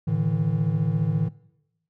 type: chord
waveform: triangle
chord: A suspended fourth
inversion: none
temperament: equal with one note detuned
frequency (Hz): 110 / 146.83 / 161.52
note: A2 / D3 / E3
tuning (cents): 0 / 0 / -35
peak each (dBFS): -24 / -24 / -22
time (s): 0.07-1.29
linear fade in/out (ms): 10
effects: noise-tail reverb RT60 0.9 s tail -21 dB re dry